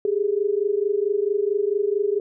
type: tone pair together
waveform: sine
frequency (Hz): 396.4 / 420.9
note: G4 / G#4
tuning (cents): +19 / +23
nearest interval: minor second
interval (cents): 104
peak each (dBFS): -22 / -22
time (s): 0.05-2.2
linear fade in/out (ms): 2
effects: none